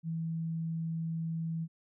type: tone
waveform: sine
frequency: 163.5 Hz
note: E3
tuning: 14 cents flat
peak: -32 dBFS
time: 0.03-1.68 s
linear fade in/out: 50 ms
effects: none